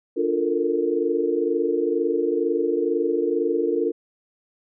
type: chord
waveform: sine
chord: Bb major seventh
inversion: first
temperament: equal with one note detuned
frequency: 293.7 / 349.2 / 440 / 462.1 Hz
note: D4 / F4 / A4 / Bb4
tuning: 0 / 0 / 0 / -15 cents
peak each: -27 / -24 / -26 / -24 dBFS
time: 0.16-3.92 s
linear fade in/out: 20 ms
effects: none